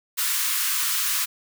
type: high-pass noise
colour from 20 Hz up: white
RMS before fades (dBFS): -24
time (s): 0.17-1.26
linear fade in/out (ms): 20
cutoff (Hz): 1000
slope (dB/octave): 96
effects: none